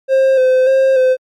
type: tone with vibrato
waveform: triangle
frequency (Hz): 523.3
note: C5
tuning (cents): 0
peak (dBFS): -6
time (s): 0.08-1.17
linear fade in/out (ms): 50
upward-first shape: square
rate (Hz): 1.7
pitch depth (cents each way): 28
effects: MP3 64 kbps